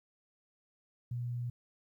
sine tone, 121.2 Hz, B2, 32 cents flat, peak -34 dBFS, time 1.11-1.5 s, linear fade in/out 5 ms, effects 12-bit

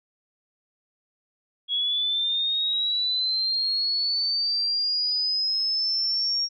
sine linear sweep, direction up, 3322 to 5588 Hz, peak -22 dBFS, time 1.68-6.49 s, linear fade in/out 50 ms, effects none

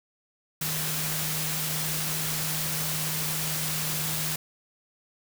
sine tone in noise, 155.56 Hz, D#3, in tune, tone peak -34 dBFS, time 0.61-4.36 s, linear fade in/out 5 ms, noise white, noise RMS -30 dBFS, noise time 0.61-4.36 s, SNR -7 dB, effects none

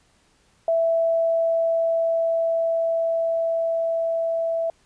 sine tone with level ramp, 661 Hz, E5, 5 cents sharp, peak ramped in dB -17 to -21 dBFS, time 0.68-4.7 s, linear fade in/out 2 ms, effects pink hiss -61 dBFS RMS until 4.85 s + resampled to 22050 Hz

